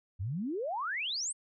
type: exponential sweep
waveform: sine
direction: up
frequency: 84.4 to 8960 Hz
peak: -32 dBFS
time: 0.19-1.33 s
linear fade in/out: 20 ms
effects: none